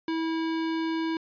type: tone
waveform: square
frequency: 324.9 Hz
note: E4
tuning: 25 cents flat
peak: -27 dBFS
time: 0.08-1.17 s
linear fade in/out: 2 ms
effects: resampled to 11025 Hz